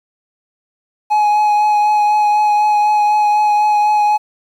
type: tone with vibrato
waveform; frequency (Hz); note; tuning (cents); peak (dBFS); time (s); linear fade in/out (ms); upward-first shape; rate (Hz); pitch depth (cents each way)
triangle; 840; G#5; +19; -8; 1.1-4.18; 20; triangle; 4; 18
effects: 8-bit